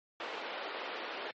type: band-pass noise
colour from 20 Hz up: pink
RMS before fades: -41 dBFS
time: 0.2-1.31 s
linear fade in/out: 2 ms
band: 370 to 3600 Hz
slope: 24 dB/octave
effects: MP3 32 kbps